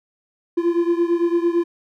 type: beating tone pair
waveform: triangle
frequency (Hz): 339.9 / 348.8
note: F4 / F4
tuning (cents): -47 / -2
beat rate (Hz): 8.9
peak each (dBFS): -16 / -19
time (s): 0.57-1.64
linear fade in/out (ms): 10
effects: none